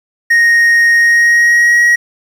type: tone with pitch glide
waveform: triangle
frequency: 1864.7 to 1901.7 Hz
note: A#6 to A#6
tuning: 0 to +34 cents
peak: -4 dBFS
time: 0.3-1.96 s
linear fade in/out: 10 ms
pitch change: +34 cents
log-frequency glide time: 0.96-1.81 s
effects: 7-bit